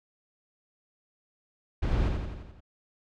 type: noise with echo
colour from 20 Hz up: brown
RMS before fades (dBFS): -27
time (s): 1.82-2.09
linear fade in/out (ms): 10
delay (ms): 86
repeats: 6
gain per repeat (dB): -4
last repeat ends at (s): 2.606
effects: low-pass 4000 Hz 12 dB/octave